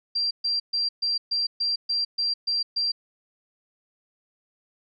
sine tone bursts, 4729 Hz, D8, 11 cents sharp, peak -22 dBFS, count 10, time 0.15-2.92 s, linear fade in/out 10 ms, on 160 ms, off 130 ms, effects none

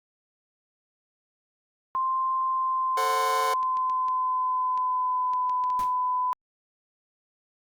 sine tone with pitch glide, 1046.5 to 1003.3 Hz, C6 to B5, 0 to +27 cents, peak -23 dBFS, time 1.95-6.33 s, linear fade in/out 0 ms, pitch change -73 cents, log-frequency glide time 2.42-5.5 s
sawtooth chord, F# diminished, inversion first, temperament just, 444 / 532.8 / 740 Hz, A4 / C5 / F#5, +16 / +31 / 0 cents, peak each -28 dBFS, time 2.97-3.54 s, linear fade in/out 5 ms
clicks, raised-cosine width 0.2 ms, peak -28 dBFS, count 12, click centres 3.101 / 3.439 / 3.63 / 3.771 / 3.898 / 4.084 / 4.776 / 5.335 / 5.496 / 5.639 / 5.702 / 5.835 s
pink noise with exponential decay, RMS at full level -37 dBFS, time 5.79-5.97 s, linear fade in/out 2 ms, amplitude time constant 38 ms
effects Opus 48 kbps

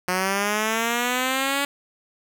5% pulse linear sweep, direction up, 180 to 284 Hz, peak -10 dBFS, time 0.08-1.65 s, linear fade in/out 2 ms, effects none

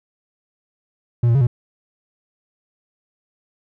triangle tone with pitch steps, 119.4 / 116.7 / 138.4 / 120.8 Hz, A#2 / A#2 / C#3 / B2, +42 / +2 / -2 / -38 cents, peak -10 dBFS, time 1.23-1.47 s, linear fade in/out 5 ms, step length 60 ms, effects none

